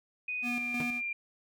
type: tone with pitch glide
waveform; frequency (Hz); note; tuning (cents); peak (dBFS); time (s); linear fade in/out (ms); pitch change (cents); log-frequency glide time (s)
sine; 2489 to 2386; D#7 to D7; 0 to +27; -32; 0.28-1.13; 5; -73; 0.46-0.59
type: tone with tremolo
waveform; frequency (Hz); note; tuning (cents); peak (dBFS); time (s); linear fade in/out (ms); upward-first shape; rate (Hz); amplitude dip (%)
square; 242.8; B3; -29; -34; 0.42-1.02; 50; square; 3.1; 55
type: tone with exponential decay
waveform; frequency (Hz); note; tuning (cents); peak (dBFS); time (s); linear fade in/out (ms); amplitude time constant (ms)
sawtooth; 156.4; D#3; +9; -29; 0.8-0.91; 2; 23
effects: none